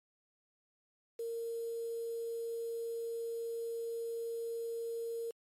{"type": "tone with quantisation", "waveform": "sine", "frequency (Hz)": 461.8, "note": "A#4", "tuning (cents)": -16, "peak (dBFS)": -36, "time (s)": [1.19, 5.31], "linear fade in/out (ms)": 5, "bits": 9, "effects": ["MP3 64 kbps"]}